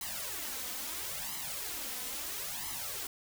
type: noise with flanger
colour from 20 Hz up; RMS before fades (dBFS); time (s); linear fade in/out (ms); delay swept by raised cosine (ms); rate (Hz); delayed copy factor
white; -39; 0.01-3.07; 2; 0.98 to 3.98; 0.75; +0.8
effects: none